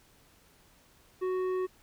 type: tone with tanh clipping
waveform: sine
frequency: 370.4 Hz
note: F#4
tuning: 2 cents sharp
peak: -30 dBFS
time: 1.21-1.67 s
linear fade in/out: 20 ms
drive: 10 dB
effects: pink hiss -62 dBFS RMS until 1.82 s